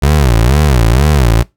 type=tone with vibrato; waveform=25% pulse; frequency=65.1 Hz; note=C2; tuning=8 cents flat; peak=-3 dBFS; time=0.02-1.43 s; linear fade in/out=10 ms; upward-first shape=sine; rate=2.1 Hz; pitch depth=280 cents each way; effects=noise-tail reverb RT60 0.2 s tail -22 dB re dry